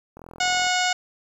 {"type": "click train", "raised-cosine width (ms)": 1, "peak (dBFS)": -27, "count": 22, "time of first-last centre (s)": [0.17, 0.668], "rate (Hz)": 42.2}
{"type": "harmonic tone", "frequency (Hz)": 729, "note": "F#5", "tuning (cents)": -26, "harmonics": [1, 2, 3, 4, 5, 6, 7, 8, 9, 10], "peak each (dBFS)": [-24, -26, -28, -29, -32, -33, -32, -37, -36, -32], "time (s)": [0.4, 0.93], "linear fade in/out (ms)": 5}
{"effects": ["9-bit"]}